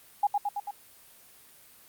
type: tone with echo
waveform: sine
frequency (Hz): 817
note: G#5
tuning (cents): -29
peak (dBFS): -20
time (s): 0.23-0.27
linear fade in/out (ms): 5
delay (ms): 110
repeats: 4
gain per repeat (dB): -3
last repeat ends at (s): 0.71
effects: white hiss -55 dBFS RMS until 1.88 s + Opus 32 kbps